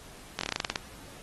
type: slowing click train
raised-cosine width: 0.2 ms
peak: -11 dBFS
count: 11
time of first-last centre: 0.39-0.759 s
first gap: 21 ms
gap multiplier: 1.12
effects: pink hiss -50 dBFS RMS until 1.22 s + AAC 32 kbps